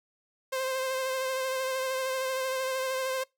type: tone with vibrato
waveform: sawtooth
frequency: 523.3 Hz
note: C5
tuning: in tune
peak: -25 dBFS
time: 0.52-3.24 s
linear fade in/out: 10 ms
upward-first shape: triangle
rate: 13 Hz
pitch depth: 29 cents each way
effects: noise-tail reverb RT60 0.2 s tail -24 dB re dry